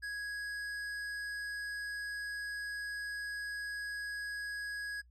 sine tone with hard clipping, 1661.2 Hz, G#6, in tune, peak -39 dBFS, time 0.02-5.02 s, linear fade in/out 20 ms, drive 10 dB, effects noise-tail reverb RT60 0.1 s tail -23 dB re dry + added 60 Hz sine -59 dBFS peak until 5.1 s

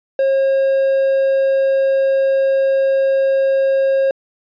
triangle tone, 540 Hz, C#5, 45 cents flat, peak -10 dBFS, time 0.19-4.11 s, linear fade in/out 2 ms, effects resampled to 11025 Hz

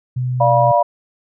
sine tone, 126 Hz, B2, 35 cents sharp, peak -17 dBFS, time 0.16-0.72 s, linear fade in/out 10 ms
sine chord, B diminished, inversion first, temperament equal with one note detuned, 587.3 / 698.5 / 968 Hz, D5 / F5 / B5, 0 / 0 / -35 cents, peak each -15 dBFS, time 0.4-0.83 s, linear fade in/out 10 ms
effects none

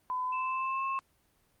sine tone with pitch glide, 1009 to 1075.2 Hz, B5 to C6, +37 to +47 cents, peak -30 dBFS, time 0.1-0.99 s, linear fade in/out 0 ms, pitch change +110 cents, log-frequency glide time 0.25-0.84 s
sine tone, 2637 Hz, E7, in tune, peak -39 dBFS, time 0.32-0.99 s, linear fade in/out 10 ms
effects pink hiss -70 dBFS RMS until 1.6 s + Opus 32 kbps

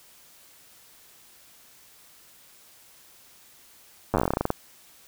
slowing click train, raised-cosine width 1 ms, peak -9 dBFS, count 16, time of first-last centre 4.14-4.504 s, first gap 9 ms, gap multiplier 1.13, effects white hiss -54 dBFS RMS until 5.07 s

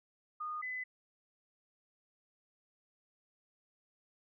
sine tone pair in turn, 1228 / 2012 Hz, D#6 / B6, -23 / +32 cents, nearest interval major sixth, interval 855 cents, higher second, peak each -37 / -37 dBFS, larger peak neither, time 0.4-0.62 / 0.62-0.84 s, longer neither, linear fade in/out 10 ms, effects none

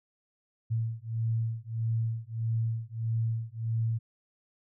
sine beating tone pair, 112.7 / 114.3 Hz, A2 / A#2, +42 / -34 cents, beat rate 1.6 Hz, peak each -31 dBFS, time 0.7-3.99 s, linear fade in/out 20 ms, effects none

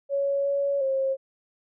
sine tone with pitch steps, 558 / 561 / 536 Hz, C#5 / C#5 / C5, +11 / +21 / +42 cents, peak -22 dBFS, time 0.09-1.17 s, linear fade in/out 50 ms, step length 360 ms, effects none

